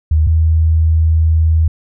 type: tone pair in turn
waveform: sine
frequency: 77.78 / 80.24 Hz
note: D#2 / E2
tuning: 0 / -46 cents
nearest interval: minor second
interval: 54 cents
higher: second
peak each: -8 dBFS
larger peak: neither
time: 0.11-0.27 / 0.27-1.68 s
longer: second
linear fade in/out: 5 ms
effects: none